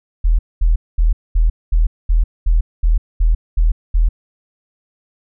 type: tone bursts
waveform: sine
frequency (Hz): 40.35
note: E1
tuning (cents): -36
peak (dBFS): -9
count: 11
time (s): 0.24-4.09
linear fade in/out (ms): 10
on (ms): 150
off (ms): 220
effects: none